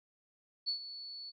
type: tone with ADSR envelope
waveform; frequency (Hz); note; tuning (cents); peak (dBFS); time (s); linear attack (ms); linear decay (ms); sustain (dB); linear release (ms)
sine; 4435; C#8; 0; -30; 0.66-1.32; 25; 99; -13; 32
effects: none